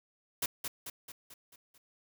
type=noise with echo; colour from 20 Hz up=white; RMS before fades=-32 dBFS; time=0.42-0.46 s; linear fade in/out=5 ms; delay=220 ms; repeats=6; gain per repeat=-5 dB; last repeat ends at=1.78 s; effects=none